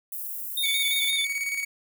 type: high-pass noise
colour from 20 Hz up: white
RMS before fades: -34 dBFS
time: 0.12-1.11 s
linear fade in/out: 5 ms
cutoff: 11000 Hz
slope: 24 dB/octave
type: tone with vibrato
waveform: square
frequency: 3595 Hz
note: A7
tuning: 36 cents sharp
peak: -25 dBFS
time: 0.57-1.25 s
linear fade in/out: 5 ms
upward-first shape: square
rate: 5.8 Hz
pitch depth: 35 cents each way
type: tone with tremolo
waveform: 45% pulse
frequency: 2244 Hz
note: C#7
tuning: 21 cents sharp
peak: -25 dBFS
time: 0.63-1.65 s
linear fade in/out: 10 ms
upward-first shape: square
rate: 18 Hz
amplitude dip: 45%
effects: none